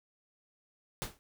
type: noise with exponential decay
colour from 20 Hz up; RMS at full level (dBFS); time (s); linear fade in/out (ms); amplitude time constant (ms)
pink; -33; 1.02-1.19; 0; 36
effects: none